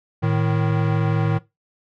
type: tone pair together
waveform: square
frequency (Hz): 110 / 155.41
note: A2 / D#3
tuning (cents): 0 / -2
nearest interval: tritone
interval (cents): 598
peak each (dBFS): -21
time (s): 0.22-1.39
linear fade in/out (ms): 20
effects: noise-tail reverb RT60 0.2 s tail -18 dB re dry + low-pass 2000 Hz 12 dB/octave